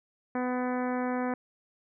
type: harmonic tone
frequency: 250.4 Hz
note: B3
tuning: 24 cents sharp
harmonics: 1 / 2 / 3 / 4 / 5 / 6 / 7 / 8 / 9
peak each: -30 / -34 / -36 / -39 / -43 / -43 / -44 / -48 / -50 dBFS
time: 0.35-1.34 s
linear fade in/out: 2 ms
effects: none